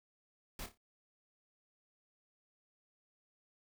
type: noise with echo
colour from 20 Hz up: pink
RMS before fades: -44 dBFS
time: 0.59-0.66 s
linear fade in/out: 2 ms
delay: 29 ms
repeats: 4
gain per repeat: -9 dB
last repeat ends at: 0.776 s
effects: none